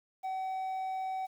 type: tone with quantisation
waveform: triangle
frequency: 758 Hz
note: F#5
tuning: 42 cents sharp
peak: -31 dBFS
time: 0.23-1.27 s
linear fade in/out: 20 ms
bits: 10
effects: none